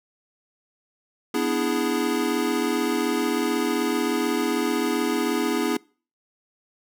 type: chord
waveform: square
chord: E dominant seventh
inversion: second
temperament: equal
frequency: 246.9 / 293.7 / 329.6 / 415.3 Hz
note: B3 / D4 / E4 / G#4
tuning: 0 / 0 / 0 / 0 cents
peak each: -28 dBFS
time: 1.34-5.77 s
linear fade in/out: 5 ms
effects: noise-tail reverb RT60 0.4 s tail -25 dB re dry